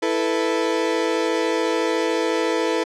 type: chord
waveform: 35% pulse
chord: E suspended fourth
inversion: none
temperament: equal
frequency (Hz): 329.6 / 440 / 493.9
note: E4 / A4 / B4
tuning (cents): 0 / 0 / 0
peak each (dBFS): -22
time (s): 0.02-2.84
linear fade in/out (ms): 10
effects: low-pass 6000 Hz 12 dB/octave